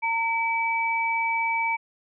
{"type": "tone pair together", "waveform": "sine", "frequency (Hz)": [912, 2298], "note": ["A#5", "D7"], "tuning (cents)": [-38, -38], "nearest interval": "octave + major third", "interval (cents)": 1600, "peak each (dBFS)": -25, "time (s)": [0.02, 1.77], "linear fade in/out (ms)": 20, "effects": []}